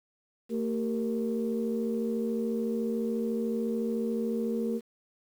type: tone cluster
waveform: sine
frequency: 226.1 / 391.9 / 465.8 Hz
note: A3 / G4 / A#4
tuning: +47 / 0 / -1 cents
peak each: -29 / -35 / -32 dBFS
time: 0.49-4.81 s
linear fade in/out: 50 ms
effects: tanh soft clip ceiling -19 dBFS + 9-bit